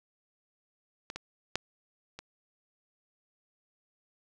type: clicks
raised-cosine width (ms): 0.2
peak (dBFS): -21 / -21 / -11 / -25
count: 4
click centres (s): 1.101 / 1.16 / 1.556 / 2.19
effects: none